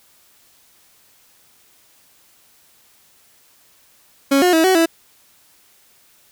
30% pulse tone with pitch steps, 275.9 / 359.3 / 322.8 / 375.6 / 329.7 Hz, C#4 / F4 / E4 / F#4 / E4, -8 / +49 / -36 / +26 / 0 cents, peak -9 dBFS, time 4.31-4.86 s, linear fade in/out 10 ms, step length 110 ms, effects white hiss -54 dBFS RMS until 6.31 s

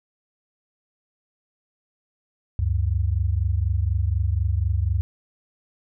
sine tone pair together, 71.92 / 96 Hz, D2 / G2, -36 / -36 cents, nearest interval perfect fourth, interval 500 cents, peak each -22 dBFS, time 2.59-5.01 s, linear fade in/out 0 ms, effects none

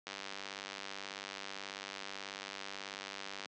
click train, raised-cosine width 0.2 ms, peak -24 dBFS, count 334, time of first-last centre 0.07-3.458 s, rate 98.3 Hz, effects high-pass 200 Hz 12 dB/octave + low-pass 7000 Hz 12 dB/octave

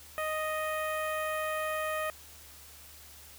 15% pulse tone with notch filter, 622.3 Hz, D#5, in tune, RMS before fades -33 dBFS, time 0.18-2.1 s, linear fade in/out 0 ms, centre 5500 Hz, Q 0.52, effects added 74 Hz sine -57 dBFS peak until 3.38 s + white hiss -52 dBFS RMS until 3.38 s

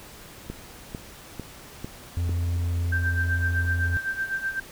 click train, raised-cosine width 3 ms, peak -20 dBFS, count 5, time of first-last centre 0.5-2.294 s, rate 2.23 Hz
triangle tone, 86.2 Hz, F2, 22 cents flat, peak -21 dBFS, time 2.17-3.97 s, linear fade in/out 0 ms
sine tone with tremolo, 1568 Hz, G6, in tune, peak -23 dBFS, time 2.92-4.6 s, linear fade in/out 5 ms, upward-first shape sine, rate 7.9 Hz, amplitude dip 75%
effects pink hiss -45 dBFS RMS until 4.71 s

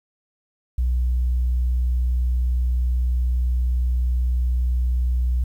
sine tone, 61.6 Hz, B1, 4 cents flat, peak -16 dBFS, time 0.78-5.44 s, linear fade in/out 5 ms, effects tanh soft clip ceiling -15 dBFS + 9-bit

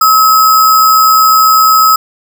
sine tone with sample-and-hold, 1286 Hz, E6, 43 cents flat, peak -3 dBFS, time 0.01-1.96 s, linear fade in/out 5 ms, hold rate 6300 Hz, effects none

